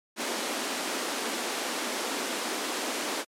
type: high-pass noise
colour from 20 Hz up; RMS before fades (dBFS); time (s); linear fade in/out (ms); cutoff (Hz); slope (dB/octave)
pink; -31; 0.16-3.25; 50; 230; 48
effects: low-pass 10000 Hz 12 dB/octave + MP3 96 kbps